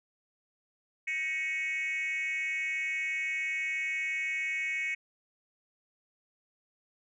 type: tone with frequency modulation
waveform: sine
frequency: 2217 Hz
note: C#7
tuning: in tune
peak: -28 dBFS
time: 1.07-4.95 s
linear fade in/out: 10 ms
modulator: 317 Hz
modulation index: 0.8
effects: tanh soft clip ceiling -28 dBFS